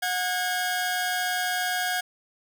sawtooth tone pair together, 728 / 1634.3 Hz, F#5 / G#6, -28 / -28 cents, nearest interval octave + major second, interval 1400 cents, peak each -24 dBFS, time 0.02-2.01 s, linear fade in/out 10 ms, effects none

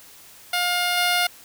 10% pulse tone with level steps, 710 Hz, F5, 28 cents sharp, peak -12 / -10 dBFS, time 0.53-1.27 s, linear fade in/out 5 ms, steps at 0.97 s, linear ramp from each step 5 ms, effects white hiss -47 dBFS RMS until 1.44 s

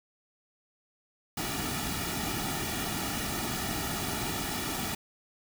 pink noise with comb filter, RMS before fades -33 dBFS, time 1.37-4.95 s, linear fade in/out 5 ms, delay 1.9 ms, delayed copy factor -0.7, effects none

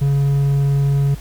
triangle tone, 140 Hz, C#3, 18 cents sharp, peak -11 dBFS, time 0.01-1.15 s, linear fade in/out 10 ms, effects added 50 Hz sine -31 dBFS peak until 1.2 s + pink hiss -42 dBFS RMS until 1.2 s

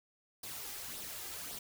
white noise with flanger, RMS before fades -44 dBFS, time 0.43-1.59 s, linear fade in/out 5 ms, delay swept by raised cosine 0.21 to 2.51 ms, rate 1.8 Hz, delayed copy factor +0.5, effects none

